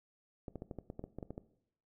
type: clicks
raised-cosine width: 2 ms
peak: -29 dBFS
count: 12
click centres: 0.482 / 0.557 / 0.621 / 0.712 / 0.787 / 0.901 / 0.994 / 1.04 / 1.186 / 1.228 / 1.306 / 1.379 s
effects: noise-tail reverb RT60 0.7 s tail -17 dB re dry